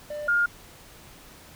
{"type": "tone pair in turn", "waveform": ["triangle", "sine"], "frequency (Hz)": [595, 1415.2], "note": ["D5", "F6"], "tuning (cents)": [22, 23], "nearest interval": "octave + minor third", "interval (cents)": 1501, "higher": "second", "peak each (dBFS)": [-29, -19], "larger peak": "second", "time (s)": [[0.1, 0.28], [0.28, 0.46]], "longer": "neither", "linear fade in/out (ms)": 5, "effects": ["pink hiss -49 dBFS RMS until 1.55 s"]}